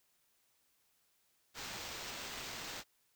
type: noise with sample-and-hold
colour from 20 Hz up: white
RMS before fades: -45 dBFS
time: 1.54-2.84 s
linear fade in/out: 50 ms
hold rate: 11025 Hz
effects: white hiss -75 dBFS RMS until 3.15 s